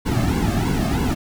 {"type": "noise with flanger", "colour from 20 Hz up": "brown", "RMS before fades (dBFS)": -20, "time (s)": [0.05, 1.15], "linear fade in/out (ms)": 20, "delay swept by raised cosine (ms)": [1.6, 2.11], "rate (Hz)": 3.1, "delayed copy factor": -1, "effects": []}